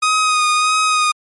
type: tone with vibrato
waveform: sawtooth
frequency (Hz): 1247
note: D#6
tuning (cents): +3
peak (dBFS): -9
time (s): 0.02-1.12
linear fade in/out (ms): 10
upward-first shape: sine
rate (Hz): 1.6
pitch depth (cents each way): 25
effects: MP3 48 kbps